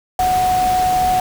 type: tone in noise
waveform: sine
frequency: 737 Hz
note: F#5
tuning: 7 cents flat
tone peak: -13 dBFS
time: 0.19-1.2 s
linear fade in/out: 2 ms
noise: pink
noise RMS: -26 dBFS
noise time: 0.19-1.2 s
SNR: +10 dB
effects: none